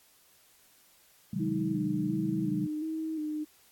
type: chord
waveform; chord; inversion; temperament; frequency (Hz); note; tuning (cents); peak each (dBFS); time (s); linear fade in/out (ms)
sine; Ab dominant seventh; first; just; 129.78 / 155.74 / 186.89 / 207.7; C3 / Eb3 / Gb3 / Ab3; -14 / +2 / +18 / 0; -38 / -36 / -33 / -35; 1.33-2.67; 5
type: tone with vibrato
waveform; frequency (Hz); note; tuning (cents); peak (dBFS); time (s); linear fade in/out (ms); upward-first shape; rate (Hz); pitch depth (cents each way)
sine; 311.1; D#4; 0; -31; 1.39-3.45; 20; square; 1.4; 37
effects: white hiss -62 dBFS RMS until 3.71 s + AAC 64 kbps